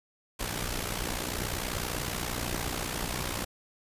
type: noise with amplitude modulation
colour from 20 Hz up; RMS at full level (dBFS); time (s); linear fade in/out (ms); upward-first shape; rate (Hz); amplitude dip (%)
pink; -30; 0.39-3.45; 10; sine; 60.4; 70
effects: resampled to 32000 Hz